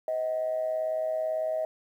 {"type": "tone with amplitude modulation", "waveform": "sine", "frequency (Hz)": 633, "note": "D#5", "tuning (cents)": 30, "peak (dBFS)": -23, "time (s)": [0.08, 1.65], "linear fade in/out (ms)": 2, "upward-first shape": "sine", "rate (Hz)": 118, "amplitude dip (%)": 60, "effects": ["tanh soft clip ceiling -20 dBFS", "10-bit"]}